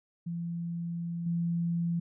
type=tone with level steps; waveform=sine; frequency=170 Hz; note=F3; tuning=46 cents flat; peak=-32 / -27 dBFS; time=0.26-2 s; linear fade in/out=10 ms; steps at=1.26 s; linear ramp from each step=5 ms; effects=none